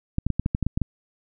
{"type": "clicks", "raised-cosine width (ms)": 5, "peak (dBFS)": -10, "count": 10, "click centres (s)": [0.184, 0.266, 0.303, 0.396, 0.461, 0.549, 0.627, 0.666, 0.775, 0.817], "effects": []}